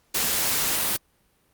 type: noise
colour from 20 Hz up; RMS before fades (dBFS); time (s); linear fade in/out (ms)
white; -24; 0.14-0.97; 10
effects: pink hiss -65 dBFS RMS until 1.53 s + Opus 48 kbps

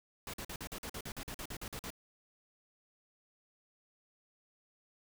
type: noise bursts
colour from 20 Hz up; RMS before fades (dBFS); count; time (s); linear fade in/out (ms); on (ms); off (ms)
pink; -43; 15; 0.27-1.904; 2; 66; 46
effects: none

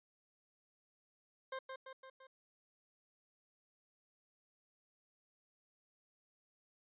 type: tone with echo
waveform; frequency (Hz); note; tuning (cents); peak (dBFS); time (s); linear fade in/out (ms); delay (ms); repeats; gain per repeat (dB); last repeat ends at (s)
20% pulse; 527; C5; +12; -36; 1.52-1.59; 5; 170; 4; -4; 2.27
effects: resampled to 8000 Hz

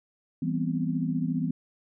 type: chord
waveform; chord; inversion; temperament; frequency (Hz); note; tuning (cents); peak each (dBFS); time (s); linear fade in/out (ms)
sine; C major seventh; first; equal; 164.81 / 196 / 246.9 / 261.6; E3 / G3 / B3 / C4; 0 / 0 / 0 / 0; -29 / -34 / -30 / -32; 0.42-1.51; 5
effects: none

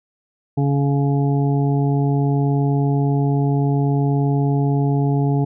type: harmonic tone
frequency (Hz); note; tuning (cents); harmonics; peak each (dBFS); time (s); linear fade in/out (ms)
140.6; C#3; +25; 1 / 2 / 3 / 5 / 6; -16 / -22 / -26 / -30 / -32; 0.57-5.45; 10
effects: none

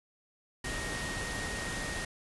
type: tone in noise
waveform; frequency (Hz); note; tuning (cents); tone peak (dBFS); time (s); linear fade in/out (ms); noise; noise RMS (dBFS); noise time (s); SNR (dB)
sine; 1865; A#6; 0; -39; 0.64-2.05; 5; pink; -37; 0.64-2.05; -5
effects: resampled to 24000 Hz

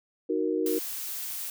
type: chord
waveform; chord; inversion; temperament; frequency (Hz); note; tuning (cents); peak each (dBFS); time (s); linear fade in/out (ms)
sine; D# minor; none; equal; 311.1 / 370 / 466.2; D#4 / F#4 / A#4; 0 / 0 / 0; -29; 0.29-0.79; 10
type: noise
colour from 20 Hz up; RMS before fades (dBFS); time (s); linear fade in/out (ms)
blue; -35; 0.66-1.5; 2
effects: none

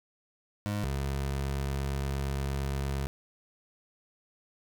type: tone pair in turn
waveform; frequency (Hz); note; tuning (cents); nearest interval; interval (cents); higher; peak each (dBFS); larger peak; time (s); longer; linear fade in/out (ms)
25% pulse; 103.3 / 68.64; G#2 / C#2; -9 / -16; perfect fifth; 707; first; -26; neither; 0.66-0.84 / 0.84-3.07; second; 0
effects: none

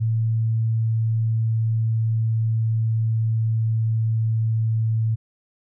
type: tone with pitch glide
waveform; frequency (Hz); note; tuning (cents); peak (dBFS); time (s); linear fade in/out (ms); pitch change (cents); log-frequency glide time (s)
sine; 112.4 to 111.69; A2 to A2; +37 to +26; -18; 0-5.16; 20; -11; 0.67-4.88
effects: none

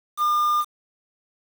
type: tone with quantisation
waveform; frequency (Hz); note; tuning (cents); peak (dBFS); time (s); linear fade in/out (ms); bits
triangle; 1206; D6; +46; -16; 0.17-0.65; 50; 6
effects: none

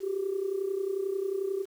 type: tone with amplitude modulation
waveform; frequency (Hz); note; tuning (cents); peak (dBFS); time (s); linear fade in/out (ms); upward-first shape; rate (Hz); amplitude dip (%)
sine; 388.7; G4; -15; -24; 0-1.66; 50; sine; 31.2; 75
effects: tanh soft clip ceiling -21 dBFS + 9-bit

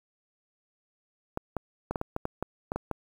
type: clicks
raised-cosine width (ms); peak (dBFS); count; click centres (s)
1; -16; 11; 1.374 / 1.567 / 1.91 / 1.958 / 2.014 / 2.164 / 2.254 / 2.426 / 2.719 / 2.76 / 2.913
effects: 8-bit

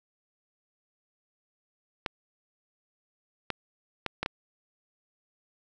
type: clicks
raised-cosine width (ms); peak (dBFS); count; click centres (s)
0.3; -13; 5; 2.062 / 3.503 / 4.063 / 4.23 / 4.261
effects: none

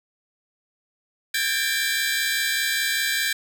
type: tone cluster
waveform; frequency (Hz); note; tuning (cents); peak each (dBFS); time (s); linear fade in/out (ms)
sawtooth; 1584 / 1649 / 1792 / 2341 / 3971; G6 / G#6 / A6 / D7 / B7; +18 / -13 / +31 / -6 / +9; -25; 1.34-3.33; 5
effects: none

